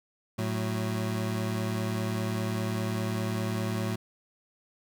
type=tone pair together; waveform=25% pulse; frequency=110 / 185 Hz; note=A2 / F#3; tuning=0 / 0 cents; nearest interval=major sixth; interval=900 cents; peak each=-26 / -30 dBFS; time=0.38-3.96 s; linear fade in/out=10 ms; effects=none